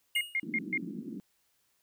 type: tone with exponential decay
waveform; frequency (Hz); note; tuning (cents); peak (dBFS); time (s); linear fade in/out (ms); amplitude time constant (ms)
square; 2864; F7; +43; -28; 0.15-0.44; 5; 61
type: tone bursts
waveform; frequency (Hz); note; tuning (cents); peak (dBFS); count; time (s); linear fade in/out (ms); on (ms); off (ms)
sine; 2127; C7; +28; -27; 4; 0.16-0.776; 2; 49; 140
type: band-pass noise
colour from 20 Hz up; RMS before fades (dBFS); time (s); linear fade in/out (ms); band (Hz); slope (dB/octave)
pink; -40; 0.43-1.2; 0; 180 to 330; 48
effects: white hiss -73 dBFS RMS until 1.82 s